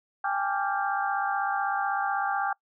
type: tone cluster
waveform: sine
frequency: 795 / 851 / 1171 / 1391 / 1583 Hz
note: G5 / G#5 / D6 / F6 / G6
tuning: +24 / +42 / -5 / -7 / +17 cents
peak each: -28 / -34 / -33 / -33 / -34 dBFS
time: 0.24-2.53 s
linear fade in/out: 5 ms
effects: noise-tail reverb RT60 0.1 s tail -24 dB re dry